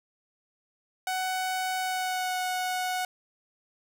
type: tone with pitch glide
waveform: sawtooth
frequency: 746 to 736.2 Hz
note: F#5 to F#5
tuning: +14 to -9 cents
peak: -24 dBFS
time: 1.07-3.05 s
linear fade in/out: 2 ms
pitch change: -23 cents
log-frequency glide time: 1.79-2.37 s
effects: none